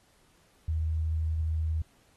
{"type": "tone", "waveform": "sine", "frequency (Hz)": 79.6, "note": "D#2", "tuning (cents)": 40, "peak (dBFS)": -26, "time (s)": [0.68, 1.82], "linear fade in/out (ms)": 5, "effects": ["pink hiss -65 dBFS RMS until 2.16 s", "AAC 32 kbps"]}